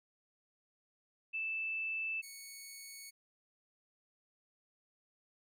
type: tone pair in turn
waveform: sine / 10% pulse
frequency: 2639 / 2219 Hz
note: E7 / C#7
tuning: +1 / +1 cents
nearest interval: minor third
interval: 300 cents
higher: first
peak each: -35 / -39 dBFS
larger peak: first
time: 1.33-2.22 / 2.22-3.11 s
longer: neither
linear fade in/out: 20 ms
effects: none